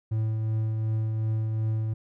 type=tone with tremolo; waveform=triangle; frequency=110 Hz; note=A2; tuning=in tune; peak=-21 dBFS; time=0.11-1.94 s; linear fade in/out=10 ms; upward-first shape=triangle; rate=2.7 Hz; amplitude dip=30%; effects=none